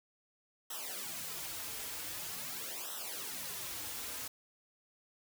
white noise with flanger, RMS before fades -42 dBFS, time 0.7-4.28 s, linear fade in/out 5 ms, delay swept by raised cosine 0.43 to 5.53 ms, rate 0.45 Hz, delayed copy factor -1, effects none

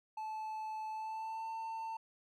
triangle tone with pitch glide, 870 to 897 Hz, A5 to A5, -20 to +33 cents, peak -37 dBFS, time 0.17-1.97 s, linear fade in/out 5 ms, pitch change +53 cents, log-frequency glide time 0.9-1.49 s, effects none

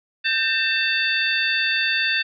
sine tone cluster, 1569 / 1809 / 2667 / 3565 / 4548 Hz, G6 / A6 / E7 / A7 / C#8, +1 / +48 / +20 / +22 / +44 cents, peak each -26 / -24 / -23 / -26 / -28 dBFS, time 0.24-2.23 s, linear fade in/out 20 ms, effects none

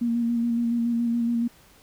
sine tone with vibrato, 234.8 Hz, A#3, 13 cents sharp, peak -21 dBFS, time 0.01-1.48 s, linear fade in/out 10 ms, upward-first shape square, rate 7.1 Hz, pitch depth 19 cents each way, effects pink hiss -55 dBFS RMS until 1.82 s

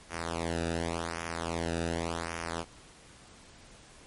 sawtooth tone with flanger, 83.7 Hz, E2, 27 cents sharp, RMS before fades -34 dBFS, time 0.09-2.65 s, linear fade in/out 50 ms, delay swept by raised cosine 0.24 to 0.94 ms, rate 0.88 Hz, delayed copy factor -0.9, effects pink hiss -54 dBFS RMS until 4.06 s + MP3 48 kbps

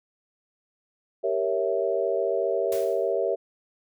sine chord, G diminished seventh, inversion none, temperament equal, 392 / 466.2 / 554.4 / 659.3 Hz, G4 / Bb4 / Db5 / Fb5, 0 / 0 / 0 / 0 cents, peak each -28 dBFS, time 1.23-3.36 s, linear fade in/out 20 ms
white noise with exponential decay, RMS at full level -36 dBFS, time 2.72-3.13 s, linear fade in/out 2 ms, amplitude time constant 89 ms
effects none

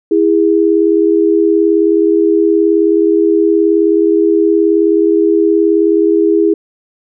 sine tone pair together, 329.6 / 408.6 Hz, E4 / G#4, 0 / -28 cents, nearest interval major third, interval 372 cents, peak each -10 dBFS, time 0.11-6.54 s, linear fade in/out 5 ms, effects none

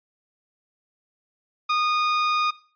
sawtooth tone, 1230 Hz, D#6, 20 cents flat, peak -16 dBFS, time 1.69-2.51 s, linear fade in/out 10 ms, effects noise-tail reverb RT60 0.4 s tail -17 dB re dry + resampled to 11025 Hz

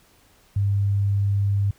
sine tone, 100 Hz, G2, 35 cents sharp, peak -18 dBFS, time 0.56-1.71 s, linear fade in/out 5 ms, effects pink hiss -57 dBFS RMS until 1.78 s

